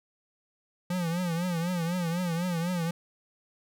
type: tone with vibrato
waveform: square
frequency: 173.2 Hz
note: F3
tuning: 14 cents flat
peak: -28 dBFS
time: 0.9-2.91 s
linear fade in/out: 5 ms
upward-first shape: triangle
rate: 4 Hz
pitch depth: 120 cents each way
effects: none